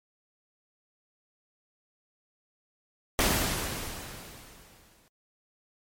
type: noise with exponential decay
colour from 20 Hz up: pink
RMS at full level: -23 dBFS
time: 3.19-5.08 s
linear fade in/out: 0 ms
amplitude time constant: 410 ms
effects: MP3 64 kbps